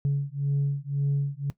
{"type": "beating tone pair", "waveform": "sine", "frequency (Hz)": [140, 141.9], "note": ["C#3", "C#3"], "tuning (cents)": [18, 41], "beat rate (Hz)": 1.9, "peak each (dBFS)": -25, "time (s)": [0.05, 1.5], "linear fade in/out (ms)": 0, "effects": ["noise-tail reverb RT60 0.1 s tail -17 dB re dry", "tanh soft clip ceiling -19 dBFS"]}